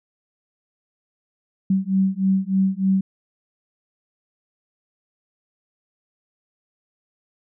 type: beating tone pair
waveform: sine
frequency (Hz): 190 / 193.3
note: F#3 / G3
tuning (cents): +46 / -24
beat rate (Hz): 3.3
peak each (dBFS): -20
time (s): 1.7-3.01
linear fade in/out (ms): 5
effects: none